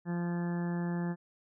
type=harmonic tone; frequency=173.3 Hz; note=F3; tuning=13 cents flat; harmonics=1 / 2 / 3 / 4 / 5 / 6 / 7 / 8 / 9 / 10; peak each=-31 / -40 / -48 / -49 / -47 / -54 / -55 / -56 / -54 / -49 dBFS; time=0.05-1.16 s; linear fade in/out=50 ms; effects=none